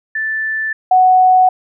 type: tone pair in turn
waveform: sine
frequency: 1760 / 741.6 Hz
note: A6 / F#5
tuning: 0 / +4 cents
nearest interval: octave + minor third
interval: 1496 cents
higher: first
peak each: -16 / -6 dBFS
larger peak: second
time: 0.15-0.73 / 0.91-1.49 s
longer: neither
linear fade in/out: 5 ms
effects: none